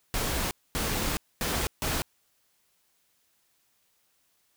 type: noise bursts at uneven times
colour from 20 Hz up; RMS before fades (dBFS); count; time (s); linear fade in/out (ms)
pink; -29; 4; 0.14-0.51 / 0.75-1.17 / 1.41-1.67 / 1.82-2.02; 0
effects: white hiss -70 dBFS RMS until 4.56 s